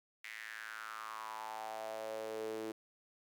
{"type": "tone with high-pass filter sweep", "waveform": "sawtooth", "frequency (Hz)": 110, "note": "A2", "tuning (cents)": 0, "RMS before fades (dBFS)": -44, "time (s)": [0.24, 2.72], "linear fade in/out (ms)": 5, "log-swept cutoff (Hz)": [2100, 360], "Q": 5.6, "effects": []}